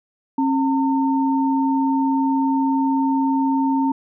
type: tone pair together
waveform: sine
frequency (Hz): 270 / 908.2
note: C#4 / A#5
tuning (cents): -45 / -45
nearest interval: octave + major sixth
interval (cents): 2100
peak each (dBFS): -17 / -22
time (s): 0.38-3.92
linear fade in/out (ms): 5
effects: none